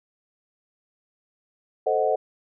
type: chord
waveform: sine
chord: A diminished seventh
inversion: none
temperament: equal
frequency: 440 / 523.3 / 622.3 / 740 Hz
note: A4 / C5 / Eb5 / Gb5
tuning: 0 / 0 / 0 / 0 cents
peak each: -25 dBFS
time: 1.86-2.16 s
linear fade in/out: 10 ms
effects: none